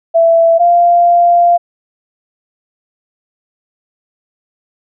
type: tone pair in turn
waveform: sine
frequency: 665 / 694.5 Hz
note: E5 / F5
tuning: +15 / -10 cents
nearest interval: minor second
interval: 75 cents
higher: second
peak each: -5 dBFS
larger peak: neither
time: 0.14-0.59 / 0.59-1.58 s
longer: second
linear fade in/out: 20 ms
effects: none